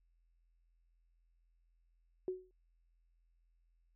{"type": "tone with exponential decay", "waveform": "sine", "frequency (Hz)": 370, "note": "F#4", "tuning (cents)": 0, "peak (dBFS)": -32, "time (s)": [2.28, 2.51], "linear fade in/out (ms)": 1, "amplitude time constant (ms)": 50, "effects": ["added 42 Hz sine -70 dBFS peak until 3.95 s"]}